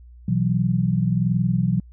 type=chord; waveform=sine; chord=B suspended fourth; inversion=none; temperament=equal with one note detuned; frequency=123.47 / 164.81 / 186.07 Hz; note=B2 / E3 / F#3; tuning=0 / 0 / +10 cents; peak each=-22 dBFS; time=0.28-1.8 s; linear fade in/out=5 ms; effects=added 60 Hz sine -42 dBFS peak until 1.92 s